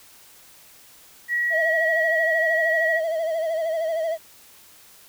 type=tone; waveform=sine; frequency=1918 Hz; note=A#6; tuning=49 cents sharp; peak=-20 dBFS; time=1.28-3.01 s; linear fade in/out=50 ms
type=tone with vibrato; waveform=triangle; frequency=649 Hz; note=E5; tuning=27 cents flat; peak=-20 dBFS; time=1.5-4.18 s; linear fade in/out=50 ms; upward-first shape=sine; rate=13 Hz; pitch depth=64 cents each way
effects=white hiss -50 dBFS RMS until 5.08 s